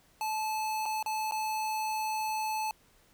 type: tone with dropouts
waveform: square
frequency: 868 Hz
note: A5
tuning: 24 cents flat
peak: -31 dBFS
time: 0.21-2.71 s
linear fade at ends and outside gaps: 1 ms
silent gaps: 0.856-0.86 / 1.027-1.061 / 1.311-1.321 s
effects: pink hiss -64 dBFS RMS until 3.13 s